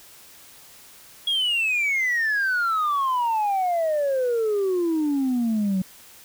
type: exponential sweep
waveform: sine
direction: down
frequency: 3333 to 183.6 Hz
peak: -18 dBFS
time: 1.27-5.82 s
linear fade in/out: 5 ms
effects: tanh soft clip ceiling -18 dBFS + white hiss -48 dBFS RMS until 6.24 s